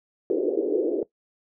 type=band-pass noise; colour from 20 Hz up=pink; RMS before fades=-24 dBFS; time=0.3-1.03 s; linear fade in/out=2 ms; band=330 to 490 Hz; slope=48 dB/octave; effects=noise-tail reverb RT60 0.1 s tail -18 dB re dry